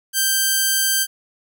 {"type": "tone", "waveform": "5% pulse", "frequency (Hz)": 1568, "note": "G6", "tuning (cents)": 0, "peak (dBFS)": -5, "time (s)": [0.13, 1.07], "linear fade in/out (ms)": 50, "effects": []}